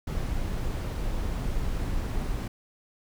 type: noise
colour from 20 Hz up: brown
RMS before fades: -29 dBFS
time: 0.07-2.48 s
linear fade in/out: 5 ms
effects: none